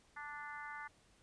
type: harmonic tone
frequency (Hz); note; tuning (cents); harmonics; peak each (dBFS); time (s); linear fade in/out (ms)
293.4; D4; -2; 3 / 4 / 5 / 6 / 7; -50 / -51 / -50 / -51 / -53; 0.16-0.88; 10
effects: pink hiss -69 dBFS RMS until 1.22 s + resampled to 22050 Hz